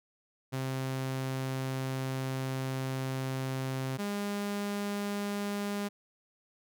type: tone pair in turn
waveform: sawtooth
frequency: 132 / 203.4 Hz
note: C3 / G#3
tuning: +16 / -36 cents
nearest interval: perfect fifth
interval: 748 cents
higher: second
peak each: -28 dBFS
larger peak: neither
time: 0.52-3.98 / 3.98-5.89 s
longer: first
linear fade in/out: 20 ms
effects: none